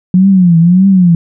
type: tone with vibrato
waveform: sine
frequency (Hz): 179.6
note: F3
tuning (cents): +49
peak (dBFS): -3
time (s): 0.14-1.15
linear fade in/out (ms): 2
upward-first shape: triangle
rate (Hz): 1.7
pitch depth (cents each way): 170
effects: none